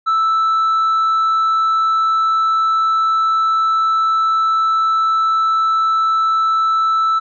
sine tone with tanh clipping, 1318 Hz, E6, 1 cent flat, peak -13 dBFS, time 0.06-7.2 s, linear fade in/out 20 ms, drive 2 dB, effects none

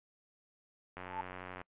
click train, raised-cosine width 0.5 ms, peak -29 dBFS, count 60, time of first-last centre 0.97-1.615 s, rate 91.5 Hz
sine tone with exponential growth, 880 Hz, A5, in tune, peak -32 dBFS, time 0.98-1.21 s, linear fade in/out 5 ms, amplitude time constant 48 ms
effects noise-tail reverb RT60 0.1 s tail -26 dB re dry + resampled to 8000 Hz

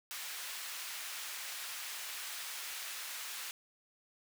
pink high-pass noise, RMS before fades -43 dBFS, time 0.11-3.51 s, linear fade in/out 0 ms, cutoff 1600 Hz, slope 12 dB/octave, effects none

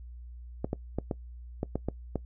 clicks, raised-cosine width 2 ms, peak -16 dBFS, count 8, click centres 0.645 / 0.731 / 0.986 / 1.112 / 1.631 / 1.756 / 1.886 / 2.157 s, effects noise-tail reverb RT60 0.1 s tail -21 dB re dry + added 60 Hz sine -42 dBFS peak until 2.25 s

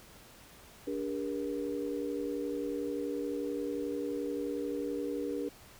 sine tone cluster, 290.2 / 403.9 / 475.3 Hz, D4 / G#4 / A#4, -21 / -48 / +34 cents, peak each -36 / -38 / -37 dBFS, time 0.87-5.49 s, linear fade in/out 5 ms, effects pink hiss -55 dBFS RMS until 5.79 s

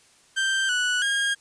30% pulse tone with pitch steps, 1568 / 1477 / 1624 Hz, G6 / F#6 / G#6, 0 / -3 / -39 cents, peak -19 dBFS, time 0.36-1.35 s, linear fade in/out 20 ms, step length 330 ms, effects white hiss -57 dBFS RMS until 1.4 s + resampled to 22050 Hz

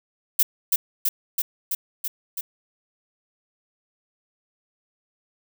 violet noise with echo, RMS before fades -17 dBFS, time 0.39-0.43 s, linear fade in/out 5 ms, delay 330 ms, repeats 6, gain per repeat -2 dB, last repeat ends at 2.41 s, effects none

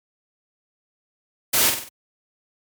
white noise with echo, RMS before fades -18 dBFS, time 1.53-1.7 s, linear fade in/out 10 ms, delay 48 ms, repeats 4, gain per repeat -6 dB, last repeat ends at 1.892 s, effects high-pass 80 Hz 12 dB/octave + MP3 96 kbps

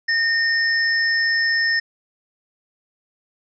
sine tone pair together, 1834 / 5263 Hz, A#6 / E8, -29 / -4 cents, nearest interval octave + tritone, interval 1825 cents, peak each -17 / -24 dBFS, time 0.08-1.8 s, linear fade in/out 10 ms, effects none

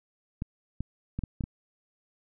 clicks, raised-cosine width 5 ms, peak -19 dBFS, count 6, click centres 0.421 / 0.806 / 1.19 / 1.237 / 1.408 / 1.439 s, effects none

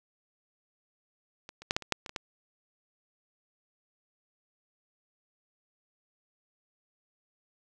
clicks, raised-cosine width 0.2 ms, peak -26 / -29 / -9 / -10 / -26 / -8 / -22 / -23 / -16 dBFS, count 9, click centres 1.491 / 1.62 / 1.709 / 1.765 / 1.823 / 1.923 / 2.062 / 2.094 / 2.162 s, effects none

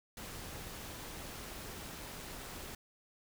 pink noise with amplitude modulation, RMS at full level -44 dBFS, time 0.17-2.75 s, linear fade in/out 2 ms, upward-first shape sine, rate 280 Hz, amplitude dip 45%, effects none

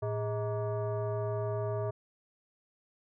sine tone with frequency modulation, 111.6 Hz, A2, 25 cents sharp, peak -30 dBFS, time 0.02-1.91 s, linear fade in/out 10 ms, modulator 524 Hz, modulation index 1.2, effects none

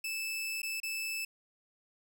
sawtooth tone with dropouts, 2628 Hz, E7, 6 cents flat, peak -31 dBFS, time 0.04-1.25 s, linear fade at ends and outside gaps 5 ms, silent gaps 0.619-0.63 / 0.802-0.831 s, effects none

